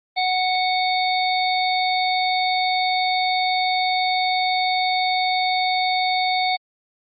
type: harmonic tone with a mistuned harmonic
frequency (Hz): 740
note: F#5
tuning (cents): 0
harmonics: 1 / 3 / 5 / 6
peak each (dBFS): -20 / -25 / -27 / -28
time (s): 0.16-6.57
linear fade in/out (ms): 20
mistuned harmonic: 5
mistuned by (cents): -16
effects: Opus 24 kbps